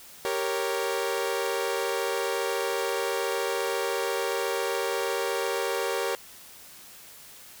sawtooth chord, G diminished, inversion none, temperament equal, 392 / 466.2 / 554.4 Hz, G4 / Bb4 / Db5, 0 / 0 / 0 cents, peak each -27 / -26 / -28 dBFS, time 0.25-6.15 s, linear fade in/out 0 ms, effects white hiss -48 dBFS RMS until 7.6 s

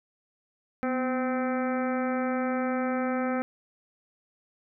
harmonic tone with a mistuned harmonic, 257.9 Hz, C4, 25 cents flat, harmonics 1 / 2 / 3 / 4 / 5 / 6 / 7 / 8 / 9, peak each -28 / -31 / -35 / -46 / -36 / -40 / -44 / -44 / -45 dBFS, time 0.83-3.42 s, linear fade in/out 0 ms, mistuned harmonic 1, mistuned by -54 cents, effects none

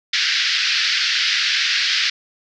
white band-pass noise, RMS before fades -19 dBFS, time 0.13-2.1 s, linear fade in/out 5 ms, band 1500 to 5200 Hz, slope 48 dB/octave, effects none

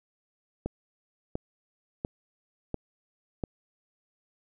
click train, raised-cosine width 2 ms, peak -17 dBFS, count 5, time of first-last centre 0.66-3.438 s, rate 1.44 Hz, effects none

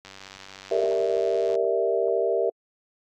click train, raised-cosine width 0.2 ms, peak -25 dBFS, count 146, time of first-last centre 0.05-1.553 s, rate 96.5 Hz
sine chord, E half-diminished seventh, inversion first, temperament equal, 392 / 466.2 / 587.3 / 659.3 Hz, G4 / Bb4 / D5 / E5, 0 / 0 / 0 / 0 cents, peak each -26 / -25 / -29 / -26 dBFS, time 0.71-2.5 s, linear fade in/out 5 ms
effects AAC 64 kbps

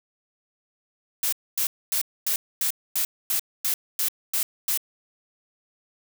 blue noise bursts, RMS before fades -24 dBFS, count 11, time 1.23-4.775 s, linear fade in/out 2 ms, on 95 ms, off 250 ms, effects none

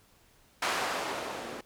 violet noise with low-pass filter sweep, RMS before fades -34 dBFS, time 0.62-1.61 s, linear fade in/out 5 ms, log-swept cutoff 1000 to 380 Hz, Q 0.85, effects pink hiss -63 dBFS RMS until 1.65 s

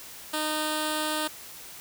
5% pulse tone with notch filter, 307.5 Hz, D#4, 20 cents flat, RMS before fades -29 dBFS, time 0.33-1.28 s, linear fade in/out 10 ms, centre 2200 Hz, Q 1.6, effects white hiss -44 dBFS RMS until 1.8 s

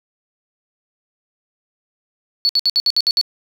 sine tone bursts, 4435 Hz, C#8, in tune, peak -11 dBFS, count 8, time 2.45-3.212 s, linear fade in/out 0 ms, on 41 ms, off 62 ms, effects tanh soft clip ceiling -7 dBFS + 8-bit

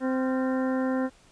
harmonic tone with a mistuned harmonic, 260.1 Hz, C4, 10 cents flat, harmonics 1 / 2 / 3 / 4 / 5 / 6 / 7, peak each -25 / -30 / -38 / -39 / -41 / -43 / -42 dBFS, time 0-1.1 s, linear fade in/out 50 ms, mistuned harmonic 5, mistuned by +99 cents, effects pink hiss -58 dBFS RMS until 1.31 s + resampled to 22050 Hz

